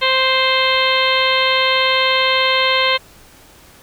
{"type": "harmonic tone", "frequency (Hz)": 523.3, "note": "C5", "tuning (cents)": 0, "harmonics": [1, 2, 3, 4, 5, 6, 7, 8], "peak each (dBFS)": [-20, -19, -24, -19, -23, -20, -23, -24], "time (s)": [0.01, 2.98], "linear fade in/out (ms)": 20, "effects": ["pink hiss -45 dBFS RMS until 3.82 s"]}